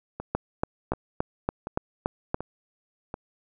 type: two click trains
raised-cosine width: 1 ms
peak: -10 / -19 dBFS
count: 8 / 5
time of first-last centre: 0.35-2.344 / 0.2-3.141 s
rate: 3.51 / 1.36 Hz
effects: none